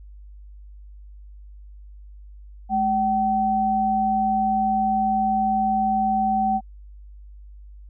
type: tone pair together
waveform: sine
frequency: 212.8 / 765 Hz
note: G#3 / G5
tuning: +42 / -42 cents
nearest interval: octave + minor seventh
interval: 2216 cents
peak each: -25 / -19 dBFS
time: 2.69-6.61 s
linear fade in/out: 50 ms
effects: added 50 Hz sine -40 dBFS peak until 7.89 s